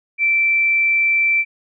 sine tone, 2337 Hz, D7, 9 cents flat, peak -13 dBFS, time 0.18-1.45 s, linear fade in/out 50 ms, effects none

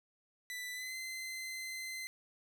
sawtooth tone with pitch glide, 1987 to 2062 Hz, B6 to C7, +10 to -26 cents, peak -37 dBFS, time 0.5-2.07 s, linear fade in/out 0 ms, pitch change +64 cents, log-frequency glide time 0.73-0.95 s, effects none

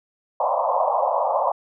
pink band-pass noise, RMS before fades -21 dBFS, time 0.4-1.52 s, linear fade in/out 5 ms, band 530 to 1100 Hz, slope 96 dB/octave, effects none

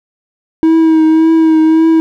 triangle tone with vibrato, 320.3 Hz, E4, 50 cents flat, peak -3 dBFS, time 0.63-2 s, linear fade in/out 0 ms, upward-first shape triangle, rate 1.8 Hz, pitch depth 30 cents each way, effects none

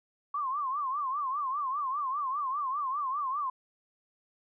sine tone with vibrato, 1108.7 Hz, C#6, in tune, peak -29 dBFS, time 0.34-3.5 s, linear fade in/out 5 ms, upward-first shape triangle, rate 5 Hz, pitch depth 170 cents each way, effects none

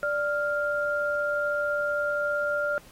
sine tone pair together, 587.3 / 1397.8 Hz, D5 / F6, 0 / +1 cents, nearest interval octave + minor third, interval 1501 cents, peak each -27 dBFS, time 0.03-2.78 s, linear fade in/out 0 ms, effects pink hiss -54 dBFS RMS until 2.91 s + AAC 48 kbps

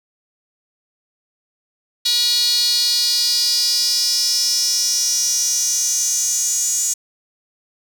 sawtooth tone with high-pass filter sweep, 481.9 Hz, B4, 43 cents flat, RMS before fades -18 dBFS, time 2.05-6.94 s, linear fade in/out 10 ms, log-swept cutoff 4100 to 6900 Hz, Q 7.3, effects none

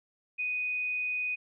sine tone, 2489 Hz, D#7, in tune, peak -29 dBFS, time 0.38-1.36 s, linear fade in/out 20 ms, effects none

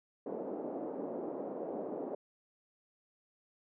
white band-pass noise, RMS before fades -40 dBFS, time 0.26-2.15 s, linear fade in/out 5 ms, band 240 to 590 Hz, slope 24 dB/octave, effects none

